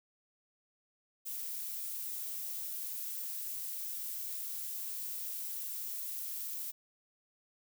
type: noise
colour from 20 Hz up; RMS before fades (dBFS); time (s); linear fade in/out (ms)
violet; -40; 1.25-6.72; 20
effects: none